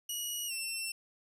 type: tone with pitch glide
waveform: 15% pulse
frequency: 2908 to 2698 Hz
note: F#7 to E7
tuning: -31 to +40 cents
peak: -28 dBFS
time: 0.09-0.92 s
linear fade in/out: 5 ms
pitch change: -129 cents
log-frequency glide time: 0.47-0.52 s
effects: none